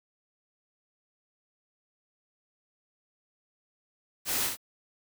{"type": "noise with echo", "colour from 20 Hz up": "white", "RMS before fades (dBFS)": -30, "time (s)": [4.25, 4.51], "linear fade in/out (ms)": 50, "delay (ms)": 61, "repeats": 1, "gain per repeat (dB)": -4, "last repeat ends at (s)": 4.571, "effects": []}